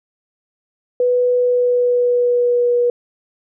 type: tone with pitch glide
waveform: sine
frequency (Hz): 493.9 to 483.5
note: B4 to B4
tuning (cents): 0 to -37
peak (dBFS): -12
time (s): 1-2.9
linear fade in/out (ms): 2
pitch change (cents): -37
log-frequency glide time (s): 1.35-2.76
effects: none